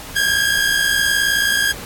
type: tone pair together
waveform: sawtooth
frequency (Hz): 1600 / 1659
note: G6 / G#6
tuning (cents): +35 / -2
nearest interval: minor second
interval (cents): 63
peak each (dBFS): -14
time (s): 0.15-1.73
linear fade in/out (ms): 20
effects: pink hiss -33 dBFS RMS until 1.85 s + AAC 64 kbps